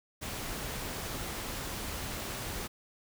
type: noise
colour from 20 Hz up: pink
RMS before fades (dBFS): -38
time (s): 0.21-2.68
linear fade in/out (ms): 20
effects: none